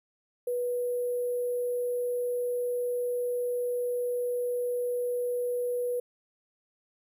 sine tone with sample-and-hold, 489.8 Hz, B4, 14 cents flat, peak -27 dBFS, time 0.47-6 s, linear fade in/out 5 ms, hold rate 11025 Hz, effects none

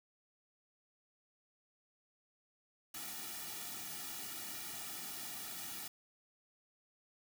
white noise with comb filter, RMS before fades -45 dBFS, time 2.94-5.88 s, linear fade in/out 5 ms, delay 1.9 ms, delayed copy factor -0.95, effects none

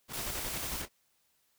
pink noise with tremolo, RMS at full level -39 dBFS, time 0.08-0.89 s, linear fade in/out 50 ms, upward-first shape square, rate 11 Hz, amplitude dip 60%
white high-pass noise, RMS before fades -39 dBFS, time 0.13-0.82 s, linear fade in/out 5 ms, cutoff 260 Hz, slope 24 dB/octave
effects white hiss -73 dBFS RMS until 1.58 s

